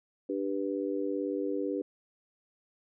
harmonic tone, 98 Hz, G2, in tune, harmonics 3 / 4 / 5, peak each -33 / -34 / -35 dBFS, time 0.29-1.82 s, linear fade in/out 5 ms, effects none

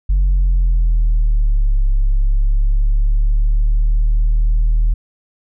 sine exponential two-way sweep, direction down then up, 46.94 to 34 to 39.47 Hz, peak -8 dBFS, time 0.09-4.94 s, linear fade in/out 10 ms, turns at 1.85 s, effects tanh soft clip ceiling -9 dBFS

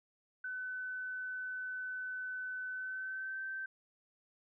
sine tone with pitch glide, 1509 to 1551.4 Hz, F#6 to G6, +34 to -18 cents, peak -38 dBFS, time 0.44-3.66 s, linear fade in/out 5 ms, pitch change +48 cents, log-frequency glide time 2.7-3.41 s, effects none

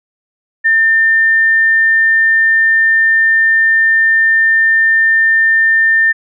sine tone, 1800 Hz, A6, 39 cents sharp, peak -7 dBFS, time 0.64-6.13 s, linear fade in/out 20 ms, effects none

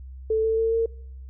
sine tone with pitch steps, 440 / 445.1 / 450.3 / 455.5 Hz, A4 / A4 / A4 / A#4, 0 / +20 / +40 / -40 cents, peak -19 dBFS, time 0.3-0.86 s, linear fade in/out 5 ms, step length 140 ms, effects noise-tail reverb RT60 0.7 s tail -25 dB re dry + added 65 Hz sine -37 dBFS peak until 1.29 s

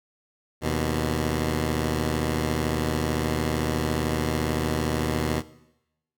10% pulse tone pair together, 77.78 / 123.47 Hz, D#2 / B2, 0 / 0 cents, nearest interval minor sixth, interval 800 cents, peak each -17 / -20 dBFS, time 0.61-5.43 s, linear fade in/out 50 ms, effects noise-tail reverb RT60 0.9 s tail -18 dB re dry

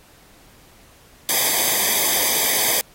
white noise with comb filter, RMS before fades -19 dBFS, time 1.29-2.81 s, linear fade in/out 0 ms, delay 0.72 ms, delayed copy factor -0.95, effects pink hiss -51 dBFS RMS until 2.94 s + AAC 48 kbps

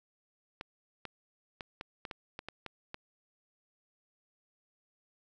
clicks, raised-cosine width 0.3 ms, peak -24 dBFS, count 10, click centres 0.611 / 1.053 / 1.608 / 1.811 / 2.052 / 2.112 / 2.391 / 2.486 / 2.663 / 2.944 s, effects none

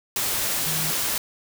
sine tone in noise, 157.8 Hz, D#3, 25 cents sharp, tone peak -32 dBFS, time 0.66-0.91 s, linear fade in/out 2 ms, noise white, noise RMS -25 dBFS, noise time 0.16-1.18 s, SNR -10 dB, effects none

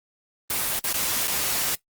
white noise with dropouts, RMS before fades -25 dBFS, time 0.5-1.75 s, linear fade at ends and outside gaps 1 ms, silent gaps 0.793-0.841 / 0.928-0.942 / 1.273-1.279 s, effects noise-tail reverb RT60 0.1 s tail -18 dB re dry + Opus 24 kbps

